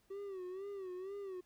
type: tone with vibrato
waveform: triangle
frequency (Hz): 382.5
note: G4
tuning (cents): -42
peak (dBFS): -40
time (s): 0.1-1.41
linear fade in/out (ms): 10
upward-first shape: sine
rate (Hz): 2.1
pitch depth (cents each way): 100
effects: pink hiss -74 dBFS RMS until 1.45 s